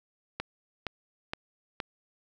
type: click train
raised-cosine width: 0.3 ms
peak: -16 dBFS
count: 4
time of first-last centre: 0.4-1.802 s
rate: 2.14 Hz
effects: none